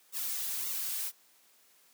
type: noise with flanger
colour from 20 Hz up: blue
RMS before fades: -35 dBFS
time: 0.12-1.12 s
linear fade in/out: 50 ms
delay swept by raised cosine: 1.2 to 3.8 ms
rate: 1.8 Hz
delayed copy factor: -1
effects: white hiss -64 dBFS RMS until 1.93 s + high-pass 200 Hz 12 dB/octave